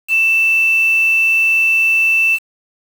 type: tone with quantisation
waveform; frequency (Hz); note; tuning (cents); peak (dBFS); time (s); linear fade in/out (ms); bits
sine; 2659; E7; +14; -10; 0.08-2.39; 50; 5
effects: none